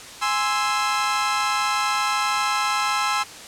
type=chord; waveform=sawtooth; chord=Ab augmented; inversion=none; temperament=equal; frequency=830.6 / 1046.5 / 1318.5 Hz; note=Ab5 / C6 / E6; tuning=0 / 0 / 0 cents; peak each=-22 / -21 / -20 dBFS; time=0.21-3.24 s; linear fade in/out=20 ms; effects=white hiss -39 dBFS RMS until 3.47 s + low-pass 8000 Hz 12 dB/octave